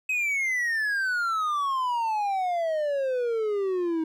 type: exponential sweep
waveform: triangle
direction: down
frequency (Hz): 2558 to 315.5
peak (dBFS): -22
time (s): 0.09-4.04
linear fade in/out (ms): 5
effects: none